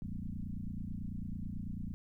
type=tone with frequency modulation; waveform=sine; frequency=98 Hz; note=G2; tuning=in tune; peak=-37 dBFS; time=0.02-1.94 s; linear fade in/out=0 ms; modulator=29.1 Hz; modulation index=4.6; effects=13-bit